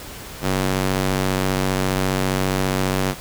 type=tone with high-pass filter; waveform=square; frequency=47.42 Hz; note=F#1; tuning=43 cents sharp; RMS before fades=-21 dBFS; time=0.41-3.15 s; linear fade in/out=50 ms; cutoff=120 Hz; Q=0.5; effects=pink hiss -36 dBFS RMS until 3.2 s